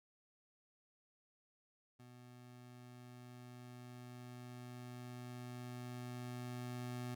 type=tone with level ramp; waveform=25% pulse; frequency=123.47 Hz; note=B2; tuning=in tune; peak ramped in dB=-53 to -38 dBFS; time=1.99-7.15 s; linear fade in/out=10 ms; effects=none